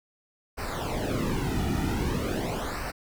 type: noise with flanger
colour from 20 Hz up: brown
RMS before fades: -29 dBFS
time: 0.57-2.92 s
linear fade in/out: 20 ms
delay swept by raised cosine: 0.29 to 1.89 ms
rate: 0.44 Hz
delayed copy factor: -0.8
effects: none